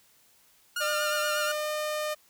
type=tone with vibrato; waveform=sawtooth; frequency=1410 Hz; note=F6; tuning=16 cents sharp; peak=-25 dBFS; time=0.76-1.52 s; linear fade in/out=5 ms; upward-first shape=triangle; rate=8.4 Hz; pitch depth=49 cents each way
type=tone with pitch glide; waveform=sawtooth; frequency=602 to 607.2 Hz; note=D5 to D#5; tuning=+43 to -42 cents; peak=-25 dBFS; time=0.8-2.15 s; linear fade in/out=20 ms; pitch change=+15 cents; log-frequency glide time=1.44-1.7 s
effects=white hiss -62 dBFS RMS until 2.29 s